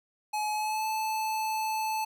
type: tone with pitch glide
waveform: square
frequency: 849 to 872.4 Hz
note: G#5 to A5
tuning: +38 to -15 cents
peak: -29 dBFS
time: 0.33-2.05 s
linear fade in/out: 10 ms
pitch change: +47 cents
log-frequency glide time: 0.52-0.87 s
effects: none